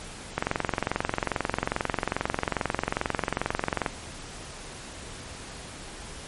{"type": "click train", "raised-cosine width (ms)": 0.5, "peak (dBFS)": -9, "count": 79, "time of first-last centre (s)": [0.38, 3.862], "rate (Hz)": 22.4, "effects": ["pink hiss -41 dBFS RMS until 6.27 s", "MP3 48 kbps"]}